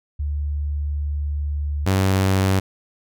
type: tone pair in turn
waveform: sine / sawtooth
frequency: 73 / 95.63 Hz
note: D2 / G2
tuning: -10 / -42 cents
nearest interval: perfect fourth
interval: 468 cents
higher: second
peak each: -21 / -12 dBFS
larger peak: second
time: 0.19-1.86 / 1.86-2.6 s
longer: first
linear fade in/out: 10 ms
effects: none